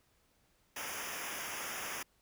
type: noise with comb filter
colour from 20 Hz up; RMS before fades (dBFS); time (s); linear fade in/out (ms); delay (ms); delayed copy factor
pink; -41; 0.76-2.03; 5; 0.24; -1
effects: pink hiss -72 dBFS RMS until 2.21 s